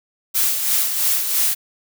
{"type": "noise with tremolo", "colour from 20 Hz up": "blue", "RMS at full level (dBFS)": -17, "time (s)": [0.34, 1.55], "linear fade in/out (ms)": 20, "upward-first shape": "sine", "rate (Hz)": 3, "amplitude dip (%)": 50, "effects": []}